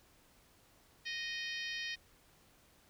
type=harmonic tone; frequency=621 Hz; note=D#5; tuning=3 cents flat; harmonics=3 / 4 / 5 / 6 / 7 / 8 / 9; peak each=-42 / -44 / -46 / -48 / -49 / -50 / -51 dBFS; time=1.05-1.96 s; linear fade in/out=20 ms; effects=pink hiss -66 dBFS RMS until 2.89 s